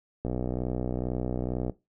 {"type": "click train", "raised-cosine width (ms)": 2, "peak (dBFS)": -17, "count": 91, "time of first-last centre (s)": [0.25, 1.697], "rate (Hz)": 62.2, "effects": ["noise-tail reverb RT60 0.2 s tail -17 dB re dry"]}